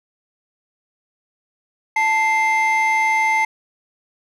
triangle tone pair together, 880 / 2093 Hz, A5 / C7, 0 / 0 cents, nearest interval octave + minor third, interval 1500 cents, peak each -15 dBFS, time 1.96-3.45 s, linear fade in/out 5 ms, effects tanh soft clip ceiling -8 dBFS

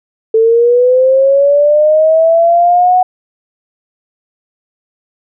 sine linear sweep, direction up, 441.5 to 740 Hz, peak -5 dBFS, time 0.34-3.03 s, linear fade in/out 5 ms, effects none

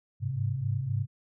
sine tone cluster, 101.1 / 105 / 133.2 Hz, G#2 / G#2 / C3, -46 / +19 / +31 cents, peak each -34 / -32 / -30 dBFS, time 0.2-1.07 s, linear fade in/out 50 ms, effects none

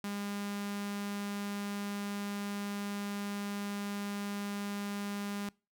sawtooth tone with notch filter, 202.8 Hz, G#3, 41 cents flat, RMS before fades -38 dBFS, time 0.04-5.49 s, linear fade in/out 2 ms, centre 500 Hz, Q 1.3, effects noise-tail reverb RT60 0.3 s tail -24 dB re dry

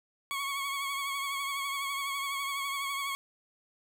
20% pulse tone with vibrato, 1108.7 Hz, C#6, in tune, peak -27 dBFS, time 0.31-3.15 s, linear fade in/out 0 ms, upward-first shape triangle, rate 12 Hz, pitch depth 44 cents each way, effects none

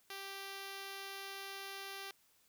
5% pulse tone, 392 Hz, G4, in tune, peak -33 dBFS, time 0.1-2.11 s, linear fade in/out 2 ms, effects white hiss -71 dBFS RMS until 2.48 s

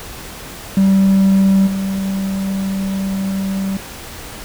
triangle tone with level steps, 193.7 Hz, G3, 20 cents flat, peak -6 / -15 dBFS, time 0.77-3.77 s, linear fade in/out 2 ms, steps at 1.66 s, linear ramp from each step 20 ms, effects tanh soft clip ceiling -2 dBFS + pink hiss -32 dBFS RMS until 4.44 s

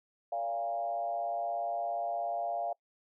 sine tone with frequency modulation, 694 Hz, F5, 11 cents flat, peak -31 dBFS, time 0.32-2.73 s, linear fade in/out 5 ms, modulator 117 Hz, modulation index 0.86, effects noise-tail reverb RT60 0.1 s tail -25 dB re dry

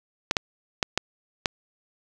clicks, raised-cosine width 0.2 ms, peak -4 dBFS, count 5, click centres 0.311 / 0.368 / 0.828 / 0.976 / 1.458 s, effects none

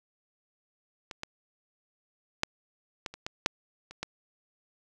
clicks, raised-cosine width 0.2 ms, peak -22 / -18 / -8 / -17 / -26 / -17 / -6 / -28 / -16 dBFS, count 9, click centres 1.112 / 1.234 / 2.434 / 3.062 / 3.14 / 3.265 / 3.461 / 3.91 / 4.03 s, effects none

